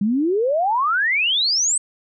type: exponential sweep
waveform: sine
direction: up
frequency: 193.8 to 8430 Hz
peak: -16 dBFS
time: 0.01-1.78 s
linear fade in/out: 5 ms
effects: none